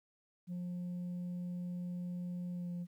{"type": "tone with pitch glide", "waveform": "sine", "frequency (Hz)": [177.5, 175.16], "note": ["F3", "F3"], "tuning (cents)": [28, 5], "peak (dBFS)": -35, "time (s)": [0.47, 2.87], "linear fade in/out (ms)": 50, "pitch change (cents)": -23, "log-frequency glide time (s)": [2.52, 2.71], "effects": ["tanh soft clip ceiling -37 dBFS", "12-bit"]}